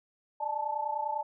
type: tone cluster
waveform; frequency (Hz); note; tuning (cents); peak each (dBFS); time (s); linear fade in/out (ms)
sine; 596 / 859 / 889; D5 / A5 / A5; +25 / -42 / +18; -39 / -33 / -33; 0.4-1.23; 10
effects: none